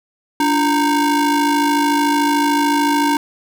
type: ring-modulated tone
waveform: square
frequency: 316.4 Hz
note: D#4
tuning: 29 cents sharp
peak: -11 dBFS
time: 0.4-3.17 s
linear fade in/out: 2 ms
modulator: 606 Hz
effects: none